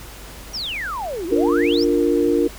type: exponential two-way sweep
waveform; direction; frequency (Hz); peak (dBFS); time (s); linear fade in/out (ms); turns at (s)
sine; down then up; 5920 to 317.4 to 5920; -24; 0.53-1.85; 20; 1.26
type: chord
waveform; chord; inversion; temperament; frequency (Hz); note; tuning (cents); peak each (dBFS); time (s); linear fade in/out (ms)
sine; Bb major; first; equal with one note detuned; 293.7 / 349.2 / 463.5; D4 / F4 / Bb4; 0 / 0 / -10; -19; 1.31-2.48; 10
effects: added 50 Hz sine -39 dBFS peak until 2.58 s + pink hiss -39 dBFS RMS until 2.58 s